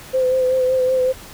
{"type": "tone with vibrato", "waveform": "sine", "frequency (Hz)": 514, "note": "C5", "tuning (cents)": -31, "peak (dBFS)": -14, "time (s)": [0.13, 1.13], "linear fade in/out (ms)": 20, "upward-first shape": "sine", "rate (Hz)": 5.3, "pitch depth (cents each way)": 27, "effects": ["pink hiss -39 dBFS RMS until 1.33 s"]}